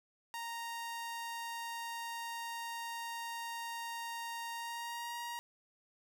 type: tone with pitch glide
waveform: sawtooth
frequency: 930 to 945.2 Hz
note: A#5 to A#5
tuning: -4 to +24 cents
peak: -36 dBFS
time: 0.34-5.39 s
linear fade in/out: 0 ms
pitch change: +28 cents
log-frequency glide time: 4.54-5.18 s
effects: none